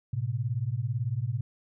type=beating tone pair; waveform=sine; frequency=110 / 128 Hz; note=A2 / C3; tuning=0 / -38 cents; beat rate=18 Hz; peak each=-30 dBFS; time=0.13-1.41 s; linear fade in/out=5 ms; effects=none